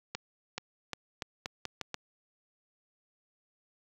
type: accelerating click train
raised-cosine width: 0.2 ms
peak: -17 dBFS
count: 8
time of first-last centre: 0.15-1.943 s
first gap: 430 ms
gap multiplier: 0.82
effects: high-pass 60 Hz 12 dB/octave + 9-bit